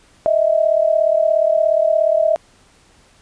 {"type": "tone pair together", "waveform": "sine", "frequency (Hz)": [622.3, 659.3], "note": ["D#5", "E5"], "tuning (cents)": [0, 0], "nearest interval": "minor second", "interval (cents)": 100, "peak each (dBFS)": -15, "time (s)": [0.26, 2.36], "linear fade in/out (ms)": 0, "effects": ["pink hiss -52 dBFS RMS until 3.21 s", "resampled to 22050 Hz"]}